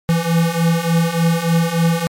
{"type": "beating tone pair", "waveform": "square", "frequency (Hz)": [164.81, 168.21], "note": ["E3", "E3"], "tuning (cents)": [0, 35], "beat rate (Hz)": 3.4, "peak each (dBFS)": [-19, -16], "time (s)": [0.09, 2.07], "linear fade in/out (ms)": 0, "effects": ["MP3 64 kbps"]}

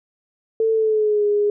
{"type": "tone with pitch glide", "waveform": "sine", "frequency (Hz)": [445.6, 413.4], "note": ["A4", "G#4"], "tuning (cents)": [22, -8], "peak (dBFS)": -15, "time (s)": [0.6, 1.5], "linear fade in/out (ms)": 2, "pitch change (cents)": -130, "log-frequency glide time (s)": [0.73, 1.25], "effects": []}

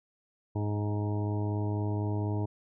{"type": "harmonic tone with a mistuned harmonic", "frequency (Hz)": 104.1, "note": "G#2", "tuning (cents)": 5, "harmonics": [1, 2, 3, 4, 5, 6, 7, 8, 9], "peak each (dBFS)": [-29, -40, -36, -40, -52, -44, -51, -46, -45], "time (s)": [0.55, 2.46], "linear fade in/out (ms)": 10, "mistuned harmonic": 6, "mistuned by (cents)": 19, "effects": []}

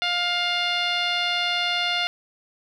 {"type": "tone with low-pass filter", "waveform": "10% pulse", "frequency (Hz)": 705, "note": "F5", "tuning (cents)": 16, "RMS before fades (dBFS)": -24, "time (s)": [0.02, 2.07], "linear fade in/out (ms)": 0, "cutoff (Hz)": 3700, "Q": 1.9, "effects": []}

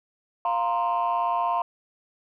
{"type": "chord", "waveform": "sine", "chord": "F suspended fourth", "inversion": "none", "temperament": "equal with one note detuned", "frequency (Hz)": [698.5, 929.6, 1046.5], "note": ["F5", "Bb5", "C6"], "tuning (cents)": [0, -5, 0], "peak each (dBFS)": -25, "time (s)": [0.45, 1.62], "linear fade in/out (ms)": 2, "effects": ["tanh soft clip ceiling -17 dBFS"]}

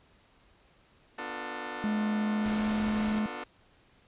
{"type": "chord", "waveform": "10% pulse", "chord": "B half-diminished seventh", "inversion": "none", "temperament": "just", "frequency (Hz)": [246.9, 296.3, 355.6, 444.5], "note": ["B3", "D4", "F4", "A4"], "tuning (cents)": [0, 15, 31, 18], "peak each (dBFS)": -34, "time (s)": [1.18, 3.44], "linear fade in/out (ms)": 5}
{"type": "tone with pitch glide", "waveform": "triangle", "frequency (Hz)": [212.6, 214.1], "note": ["G#3", "A3"], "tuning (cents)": [41, -47], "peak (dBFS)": -25, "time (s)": [1.84, 3.26], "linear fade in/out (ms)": 0, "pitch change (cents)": 12, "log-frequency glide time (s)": [2.36, 2.62]}
{"type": "noise", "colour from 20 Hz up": "pink", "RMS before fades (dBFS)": -40, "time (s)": [2.45, 3.19], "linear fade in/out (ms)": 0}
{"effects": ["pink hiss -63 dBFS RMS until 4.07 s", "resampled to 8000 Hz"]}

